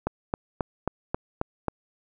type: click train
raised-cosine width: 1 ms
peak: -11 dBFS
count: 7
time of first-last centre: 0.07-1.683 s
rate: 3.72 Hz
effects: none